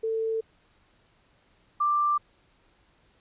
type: tone pair in turn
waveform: sine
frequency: 446.3 / 1180.2 Hz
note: A4 / D6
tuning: +25 / +8 cents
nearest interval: octave + perfect fourth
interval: 1683 cents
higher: second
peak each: -25 / -21 dBFS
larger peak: second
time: 0.03-0.41 / 1.8-2.18 s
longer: neither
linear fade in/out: 10 ms
effects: pink hiss -64 dBFS RMS until 3.2 s + resampled to 8000 Hz